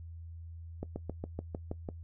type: slowing click train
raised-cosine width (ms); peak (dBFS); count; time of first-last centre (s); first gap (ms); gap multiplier
2; -23; 8; 0.83-1.888; 130; 1.05
effects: noise-tail reverb RT60 0.1 s tail -19 dB re dry + added 83 Hz sine -43 dBFS peak until 2.03 s